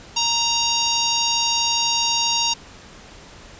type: harmonic tone with a mistuned harmonic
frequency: 932.3 Hz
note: A#5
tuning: in tune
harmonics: 1 / 3 / 4 / 5 / 6 / 7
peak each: -25 / -25 / -25 / -25 / -25 / -25 dBFS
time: 0.16-2.54 s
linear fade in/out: 10 ms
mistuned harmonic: 7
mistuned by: +26 cents
effects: pink hiss -43 dBFS RMS until 3.59 s + resampled to 16000 Hz